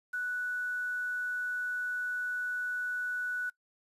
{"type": "tone with quantisation", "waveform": "sine", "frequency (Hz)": 1480, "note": "F#6", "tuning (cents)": 0, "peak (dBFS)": -31, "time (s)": [0.13, 3.5], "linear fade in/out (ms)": 10, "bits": 9, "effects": ["noise-tail reverb RT60 0.1 s tail -21 dB re dry", "resampled to 32000 Hz"]}